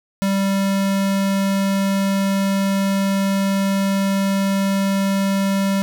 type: tone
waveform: square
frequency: 195.7 Hz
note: G3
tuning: 3 cents flat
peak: -17 dBFS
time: 0.22-5.82 s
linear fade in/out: 0 ms
effects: none